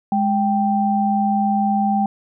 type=tone pair together; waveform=sine; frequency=207.7 / 784.2 Hz; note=G#3 / G5; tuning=0 / 0 cents; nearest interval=octave + major seventh; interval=2300 cents; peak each=-18 dBFS; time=0.12-2.06 s; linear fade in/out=2 ms; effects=none